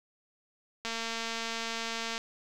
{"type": "click train", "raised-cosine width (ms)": 0.2, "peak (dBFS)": -18, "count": 304, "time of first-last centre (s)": [0.85, 2.179], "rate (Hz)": 228, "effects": []}